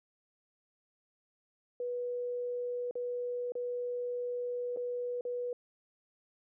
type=tone with dropouts; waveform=sine; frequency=489 Hz; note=B4; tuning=17 cents flat; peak=-33 dBFS; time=1.8-5.53 s; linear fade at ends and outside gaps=2 ms; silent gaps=2.911-2.954 / 3.521-3.553 / 4.763-4.771 / 5.21-5.251 s; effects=none